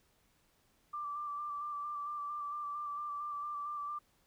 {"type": "tone with vibrato", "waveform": "sine", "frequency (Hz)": 1174.7, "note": "D6", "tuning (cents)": 0, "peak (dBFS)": -37, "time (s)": [0.93, 3.99], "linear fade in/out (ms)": 10, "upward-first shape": "square", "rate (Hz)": 4.4, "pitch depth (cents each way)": 20, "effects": ["pink hiss -72 dBFS RMS until 4.26 s"]}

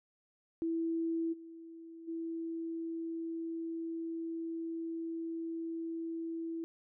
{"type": "tone with level steps", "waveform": "sine", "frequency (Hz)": 329.6, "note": "E4", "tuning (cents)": 0, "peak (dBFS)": [-31, -47, -36], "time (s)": [0.62, 6.64], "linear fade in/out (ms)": 0, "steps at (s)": [1.32, 2.07], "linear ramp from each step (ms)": 20, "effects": []}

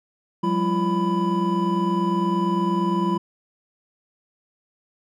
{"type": "tone cluster", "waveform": "triangle", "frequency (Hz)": [178.9, 198.9, 340.9, 994], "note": ["F3", "G3", "F4", "B5"], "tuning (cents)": [42, 25, -42, 11], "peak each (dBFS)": -23, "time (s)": [0.43, 3.18], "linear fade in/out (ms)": 10, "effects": []}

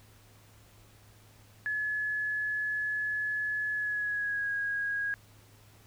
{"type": "tone with pitch glide", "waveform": "sine", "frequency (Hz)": [1706, 1644.1], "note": ["G#6", "G#6"], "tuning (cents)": [46, -18], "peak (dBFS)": -29, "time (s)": [1.66, 5.14], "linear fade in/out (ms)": 0, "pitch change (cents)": -64, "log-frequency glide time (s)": [3.72, 4.52], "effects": ["added 105 Hz sine -58 dBFS peak until 5.86 s", "pink hiss -60 dBFS RMS until 5.86 s"]}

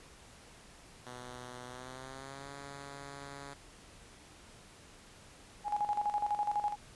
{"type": "tone with pitch glide", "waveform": "5% pulse", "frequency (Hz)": [124.2, 140.22], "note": ["B2", "C#3"], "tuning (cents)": [10, 20], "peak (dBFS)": -34, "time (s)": [1.06, 3.54], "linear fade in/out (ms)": 5, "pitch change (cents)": 210, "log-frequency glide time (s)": [1.67, 2.5]}
{"type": "tone with tremolo", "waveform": "sine", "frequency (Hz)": 830.6, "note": "G#5", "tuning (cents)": 0, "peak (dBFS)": -28, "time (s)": [5.64, 6.76], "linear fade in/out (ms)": 50, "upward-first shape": "square", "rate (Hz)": 12, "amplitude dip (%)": 70}
{"effects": ["pink hiss -56 dBFS RMS until 6.95 s", "resampled to 24000 Hz"]}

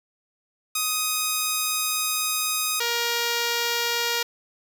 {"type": "tone pair in turn", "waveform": "5% pulse", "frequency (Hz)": [1252, 471.4], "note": ["D#6", "A#4"], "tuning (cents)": [10, 19], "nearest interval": "octave + perfect fourth", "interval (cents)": 1691, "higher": "first", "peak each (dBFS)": -11, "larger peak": "neither", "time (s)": [[0.75, 2.8], [2.8, 4.23]], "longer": "first", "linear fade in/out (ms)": 5, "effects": []}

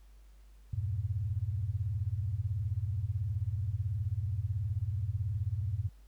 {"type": "chord", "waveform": "sine", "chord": "E diminished", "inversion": "none", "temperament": "equal", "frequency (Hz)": [82.41, 98, 116.54], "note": ["E2", "G2", "Bb2"], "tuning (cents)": [0, 0, 0], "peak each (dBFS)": [-38, -33, -36], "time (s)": [0.73, 5.89], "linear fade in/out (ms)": 5, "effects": ["added 50 Hz sine -53 dBFS peak until 6.07 s", "pink hiss -70 dBFS RMS until 6.07 s"]}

